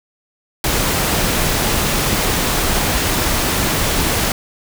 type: noise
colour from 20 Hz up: pink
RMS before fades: -17 dBFS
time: 0.64-4.32 s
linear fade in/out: 2 ms
effects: none